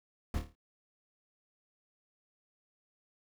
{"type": "noise with echo", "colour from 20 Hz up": "brown", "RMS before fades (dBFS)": -33, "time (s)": [0.34, 0.39], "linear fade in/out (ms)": 2, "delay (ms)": 27, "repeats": 6, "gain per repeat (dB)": -6, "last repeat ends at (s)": 0.552, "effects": []}